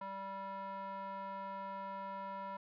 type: tone with band-pass filter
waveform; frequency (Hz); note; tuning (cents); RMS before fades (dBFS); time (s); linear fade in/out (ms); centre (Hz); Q
square; 194.8; G3; -11; -44; 0.01-2.57; 5; 970; 3.1
effects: resampled to 11025 Hz